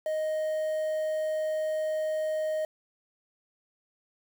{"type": "tone with quantisation", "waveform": "triangle", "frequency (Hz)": 623, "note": "D#5", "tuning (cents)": 2, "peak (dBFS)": -25, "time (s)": [0.06, 2.65], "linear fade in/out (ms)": 2, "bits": 8, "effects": []}